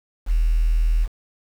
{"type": "tone with quantisation", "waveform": "sine", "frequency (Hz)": 40, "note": "D#1", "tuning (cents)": 49, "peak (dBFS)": -15, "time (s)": [0.26, 1.08], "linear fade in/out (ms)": 50, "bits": 7, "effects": []}